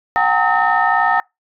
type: tone cluster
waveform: sine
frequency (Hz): 734 / 797 / 910 / 1278 / 1820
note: F#5 / G5 / A#5 / D#6 / A#6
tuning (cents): -14 / +28 / -42 / +46 / -42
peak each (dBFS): -18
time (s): 0.16-1.2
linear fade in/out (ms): 0
effects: noise-tail reverb RT60 0.2 s tail -26 dB re dry + tanh soft clip ceiling -3 dBFS